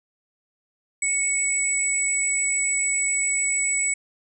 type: tone pair together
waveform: sine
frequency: 2217 / 7888 Hz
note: C#7 / B8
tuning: 0 / -3 cents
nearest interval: octave + minor seventh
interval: 2197 cents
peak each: -25 / -22 dBFS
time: 1.02-3.94 s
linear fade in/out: 5 ms
effects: none